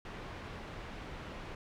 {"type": "low-pass noise", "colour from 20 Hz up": "pink", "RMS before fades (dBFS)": -45, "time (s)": [0.05, 1.55], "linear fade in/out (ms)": 2, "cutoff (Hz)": 2700, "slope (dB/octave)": 12, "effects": []}